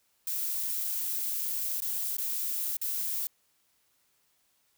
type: noise with dropouts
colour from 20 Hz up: violet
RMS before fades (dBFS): -32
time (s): 0.27-3.27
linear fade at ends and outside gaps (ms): 2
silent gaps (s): 1.804-1.82 / 2.168-2.182 / 2.769-2.814
effects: white hiss -71 dBFS RMS until 4.77 s